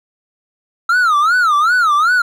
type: tone with vibrato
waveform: triangle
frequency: 1318 Hz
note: E6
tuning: 1 cent flat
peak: -8 dBFS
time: 0.89-2.22 s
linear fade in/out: 5 ms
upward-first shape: sine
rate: 2.6 Hz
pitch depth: 220 cents each way
effects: none